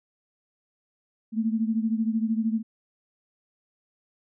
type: beating tone pair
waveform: sine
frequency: 220 / 233 Hz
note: A3 / A#3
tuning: 0 / -1 cents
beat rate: 13 Hz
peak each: -24 / -28 dBFS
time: 1.32-2.63 s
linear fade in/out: 50 ms
effects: none